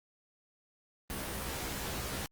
pink noise with comb filter, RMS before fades -38 dBFS, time 1.1-2.26 s, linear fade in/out 0 ms, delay 15 ms, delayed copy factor +0.75, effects Opus 32 kbps

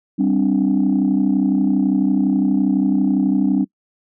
sine chord, G suspended fourth, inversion none, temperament equal, 196 / 261.6 / 293.7 Hz, G3 / C4 / D4, 0 / 0 / 0 cents, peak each -17 dBFS, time 0.18-3.65 s, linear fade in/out 20 ms, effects noise-tail reverb RT60 0.1 s tail -24 dB re dry + tanh soft clip ceiling -8 dBFS

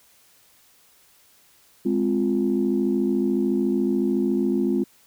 sine chord, F minor, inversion first, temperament equal, 207.7 / 261.6 / 349.2 Hz, Ab3 / C4 / F4, 0 / 0 / 0 cents, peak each -23 dBFS, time 1.85-4.84 s, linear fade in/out 10 ms, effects tanh soft clip ceiling -11 dBFS + white hiss -57 dBFS RMS until 5.06 s

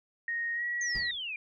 sine tone with pitch glide, 1864.7 to 1921.6 Hz, A#6 to B6, 0 to -48 cents, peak -30 dBFS, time 0.28-1.11 s, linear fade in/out 2 ms, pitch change +52 cents, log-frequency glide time 0.54-0.64 s
sine exponential sweep, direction down, 6460 to 2349 Hz, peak -34 dBFS, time 0.81-1.36 s, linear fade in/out 2 ms
brown noise with exponential decay, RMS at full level -38 dBFS, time 0.95-1.24 s, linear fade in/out 2 ms, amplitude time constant 62 ms
effects none

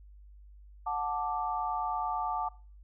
sine chord, D major, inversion first, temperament equal with one note detuned, 731.1 / 880 / 1174.7 Hz, F#5 / A5 / D6, -21 / 0 / 0 cents, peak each -35 / -33 / -35 dBFS, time 0.86-2.49 s, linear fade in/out 10 ms, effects noise-tail reverb RT60 0.4 s tail -22 dB re dry + added 50 Hz sine -50 dBFS peak until 2.83 s

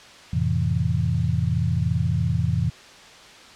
sine chord, F major seventh, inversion none, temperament equal, 87.31 / 110 / 130.81 / 164.81 Hz, F2 / A2 / C3 / E3, 0 / 0 / 0 / 0 cents, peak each -25 dBFS, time 0.33-2.7 s, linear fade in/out 5 ms, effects white hiss -45 dBFS RMS until 3.55 s + low-pass 5000 Hz 12 dB/octave

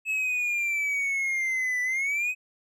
triangle exponential two-way sweep, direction down then up, 2600 to 1975.5 to 2548 Hz, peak -23 dBFS, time 0.05-2.35 s, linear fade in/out 50 ms, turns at 1.82 s, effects none

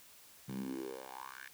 10% pulse tone with high-pass filter sweep, 65.41 Hz, C2, in tune, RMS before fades -44 dBFS, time 0.48-1.49 s, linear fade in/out 10 ms, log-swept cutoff 150 to 1900 Hz, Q 5.6, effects white hiss -59 dBFS RMS until 1.53 s

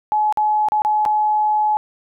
sine tone with dropouts, 850 Hz, G#5, 40 cents sharp, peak -14 dBFS, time 0.12-1.77 s, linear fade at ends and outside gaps 0 ms, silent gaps 0.325-0.373 / 0.686-0.72 / 0.82-0.849 / 1.052-1.06 s, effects none

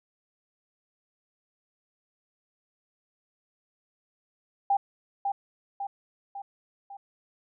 sine tone with echo, 797 Hz, G5, 28 cents sharp, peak -20 dBFS, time 4.7-4.77 s, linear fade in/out 5 ms, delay 550 ms, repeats 4, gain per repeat -5 dB, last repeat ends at 6.97 s, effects none

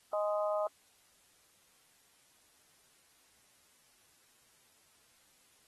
harmonic tone, 207.7 Hz, G#3, in tune, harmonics 3 / 4 / 5 / 6, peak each -31 / -40 / -41 / -40 dBFS, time 0.13-0.67 s, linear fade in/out 2 ms, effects white hiss -67 dBFS RMS until 5.67 s + AAC 32 kbps

